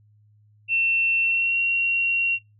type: tone with pitch glide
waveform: sine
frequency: 2700 to 2744 Hz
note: E7 to F7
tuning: +41 to -31 cents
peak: -19 dBFS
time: 0.68-2.39 s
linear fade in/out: 50 ms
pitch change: +28 cents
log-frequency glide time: 1.22-1.58 s
effects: noise-tail reverb RT60 0.2 s tail -22 dB re dry + added 105 Hz sine -54 dBFS peak until 2.59 s